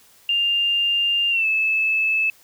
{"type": "tone with pitch glide", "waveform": "sine", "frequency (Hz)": [2800, 2612], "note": ["F7", "E7"], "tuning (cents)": [4, -17], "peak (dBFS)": -17, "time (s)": [0.29, 2.3], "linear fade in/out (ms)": 2, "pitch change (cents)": -121, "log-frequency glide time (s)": [1.3, 1.46], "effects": ["white hiss -53 dBFS RMS until 2.43 s"]}